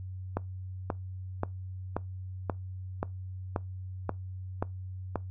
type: click train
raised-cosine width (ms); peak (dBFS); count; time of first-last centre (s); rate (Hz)
1; -15; 10; 0.37-5.157; 1.88
effects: noise-tail reverb RT60 0.2 s tail -22 dB re dry + added 93 Hz sine -37 dBFS peak until 5.3 s